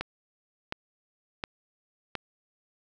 click train, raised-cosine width 0.3 ms, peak -15 dBFS, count 4, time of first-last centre 0.01-2.153 s, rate 1.4 Hz, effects none

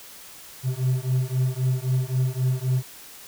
triangle beating tone pair, 126.9 / 130.7 Hz, B2 / C3, +47 / -1 cents, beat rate 3.8 Hz, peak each -22 dBFS, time 0.63-2.83 s, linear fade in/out 50 ms, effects white hiss -44 dBFS RMS until 3.27 s

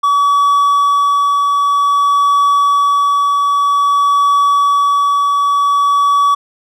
triangle tone with tremolo, 1139 Hz, C#6, 47 cents sharp, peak -6 dBFS, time 0.03-6.35 s, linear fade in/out 10 ms, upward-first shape triangle, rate 0.52 Hz, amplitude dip 25%, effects none

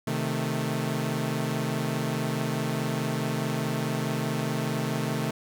sawtooth chord, A diminished, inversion first, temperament equal, 130.81 / 155.56 / 220 Hz, C3 / Eb3 / A3, 0 / 0 / 0 cents, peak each -27 dBFS, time 0.07-5.31 s, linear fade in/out 5 ms, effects none

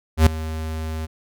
square tone with ADSR envelope, 79.3 Hz, D#2, 33 cents sharp, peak -8 dBFS, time 0.17-1.07 s, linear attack 96 ms, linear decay 3 ms, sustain -18 dB, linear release 25 ms, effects none

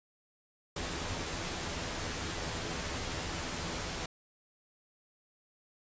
pink noise with comb filter, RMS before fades -37 dBFS, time 0.76-4.06 s, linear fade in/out 5 ms, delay 12 ms, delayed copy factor +0.5, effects resampled to 16000 Hz

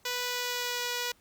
5% pulse tone with pitch glide, 492.8 to 486.9 Hz, B4 to B4, -4 to -25 cents, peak -19 dBFS, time 0.05-1.12 s, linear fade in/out 5 ms, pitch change -21 cents, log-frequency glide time 0.25-0.87 s, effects pink hiss -64 dBFS RMS until 1.2 s + Opus 48 kbps

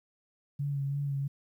sine tone with vibrato, 140.6 Hz, C#3, 25 cents sharp, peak -29 dBFS, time 0.59-1.28 s, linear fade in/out 10 ms, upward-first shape sine, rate 3 Hz, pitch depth 29 cents each way, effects 11-bit

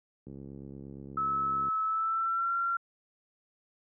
click train, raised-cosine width 3 ms, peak -31 dBFS, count 98, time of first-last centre 0.27-1.684 s, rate 68.6 Hz
sine tone with pitch glide, 1299 to 1372.3 Hz, E6 to F6, -26 to -31 cents, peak -27 dBFS, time 1.17-2.77 s, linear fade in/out 5 ms, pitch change +95 cents, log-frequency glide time 1.84-2.54 s
effects high-pass 100 Hz 12 dB/octave

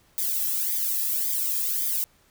violet noise with flanger, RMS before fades -26 dBFS, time 0.18-2.04 s, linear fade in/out 0 ms, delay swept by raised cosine 0.71 to 1.4 ms, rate 1.8 Hz, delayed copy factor -0.95, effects pink hiss -61 dBFS RMS until 2.3 s

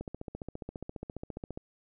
click train, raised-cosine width 2 ms, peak -25 dBFS, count 24, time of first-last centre 0.01-1.575 s, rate 14.7 Hz, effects none

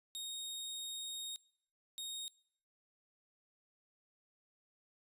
sawtooth tone bursts at uneven times, 3729 Hz, A#7, in tune, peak -38 dBFS, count 2, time 0.15-1.36 / 1.98-2.28 s, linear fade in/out 0 ms, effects noise-tail reverb RT60 0.7 s tail -24 dB re dry + resampled to 32000 Hz

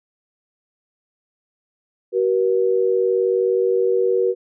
sine tone pair together, 378.9 / 478.1 Hz, F#4 / A#4, +41 / +44 cents, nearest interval major third, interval 403 cents, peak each -18 dBFS, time 2.12-4.35 s, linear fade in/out 50 ms, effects none

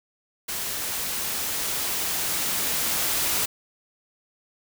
white noise with level ramp, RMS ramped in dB -30 to -24 dBFS, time 0.48-3.46 s, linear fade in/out 10 ms, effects none

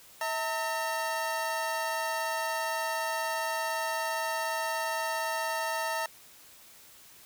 25% pulse tone pair together, 646.1 / 908 Hz, E5 / A#5, -35 / -46 cents, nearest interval tritone, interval 589 cents, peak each -30 / -28 dBFS, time 0.21-6.06 s, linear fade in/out 2 ms, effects white hiss -54 dBFS RMS until 7.25 s

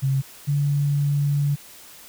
sine tone pair in turn, 135.1 / 143.53 Hz, C#3 / D3, -44 / -39 cents, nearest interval minor second, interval 105 cents, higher second, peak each -18 dBFS, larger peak neither, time 0.02-0.22 / 0.47-1.56 s, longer second, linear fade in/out 20 ms, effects white hiss -45 dBFS RMS until 2.08 s

